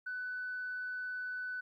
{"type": "tone", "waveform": "sine", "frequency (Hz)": 1497, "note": "F#6", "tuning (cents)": 20, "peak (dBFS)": -36, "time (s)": [0.06, 1.61], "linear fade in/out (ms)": 10, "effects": ["tanh soft clip ceiling -32 dBFS", "13-bit"]}